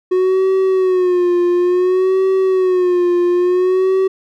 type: tone with vibrato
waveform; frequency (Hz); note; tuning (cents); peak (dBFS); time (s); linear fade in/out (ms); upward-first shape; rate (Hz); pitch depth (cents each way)
triangle; 366; F#4; -19; -9; 0.11-4.08; 10; sine; 0.57; 69
effects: none